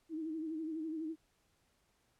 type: tone with vibrato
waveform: sine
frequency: 317.6 Hz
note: D#4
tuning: 36 cents sharp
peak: -37 dBFS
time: 0.09-1.16 s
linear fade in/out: 50 ms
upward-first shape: sine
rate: 12 Hz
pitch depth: 63 cents each way
effects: pink hiss -75 dBFS RMS until 2.19 s + low-pass 12000 Hz 12 dB/octave